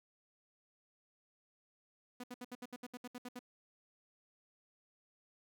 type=tone bursts; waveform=sawtooth; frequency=246.9 Hz; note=B3; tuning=in tune; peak=-40 dBFS; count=12; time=2.2-3.392 s; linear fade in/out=5 ms; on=37 ms; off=68 ms; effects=none